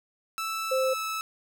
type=tone with pitch glide; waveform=sawtooth; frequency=1318 to 1306.6 Hz; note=E6 to E6; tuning=-1 to -16 cents; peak=-26 dBFS; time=0.38-1.21 s; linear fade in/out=0 ms; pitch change=-15 cents; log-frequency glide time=0.72-1.02 s
type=tone; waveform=sine; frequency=523.3 Hz; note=C5; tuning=in tune; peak=-23 dBFS; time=0.71-0.94 s; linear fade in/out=10 ms
effects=none